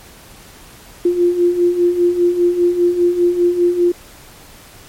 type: beating tone pair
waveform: sine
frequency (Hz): 346.9 / 351.9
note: F4 / F4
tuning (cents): -12 / +13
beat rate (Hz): 5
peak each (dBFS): -18 / -12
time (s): 1.05-3.92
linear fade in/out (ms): 5
effects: pink hiss -41 dBFS RMS until 4.88 s + MP3 64 kbps